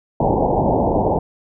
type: low-pass noise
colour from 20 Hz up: white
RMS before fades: -17 dBFS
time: 0.2-1.19 s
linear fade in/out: 5 ms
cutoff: 910 Hz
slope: 96 dB/octave
effects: none